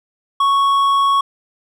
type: tone with hard clipping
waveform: triangle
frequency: 1108.7 Hz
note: C#6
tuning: in tune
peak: -13 dBFS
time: 0.4-1.21 s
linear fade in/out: 5 ms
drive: 9 dB
effects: none